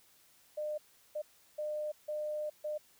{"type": "tone bursts at uneven times", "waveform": "sine", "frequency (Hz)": 604, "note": "D5", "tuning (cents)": 48, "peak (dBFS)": -34, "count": 5, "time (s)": [[0.57, 0.78], [1.15, 1.22], [1.58, 1.92], [2.08, 2.5], [2.64, 2.78]], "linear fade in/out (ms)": 10, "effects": ["white hiss -65 dBFS RMS until 2.99 s"]}